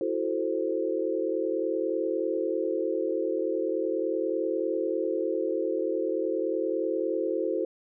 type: chord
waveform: sine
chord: F# half-diminished seventh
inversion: third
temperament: equal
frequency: 329.6 / 370 / 440 / 523.3 Hz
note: E4 / F#4 / A4 / C5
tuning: 0 / 0 / 0 / 0 cents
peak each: -31 dBFS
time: 0.01-7.65 s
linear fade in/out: 2 ms
effects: none